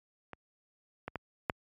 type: clicks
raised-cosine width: 0.5 ms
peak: -27 / -22 / -20 / -13 dBFS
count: 4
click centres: 0.333 / 1.08 / 1.157 / 1.498 s
effects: high-pass 60 Hz 12 dB/octave + MP3 96 kbps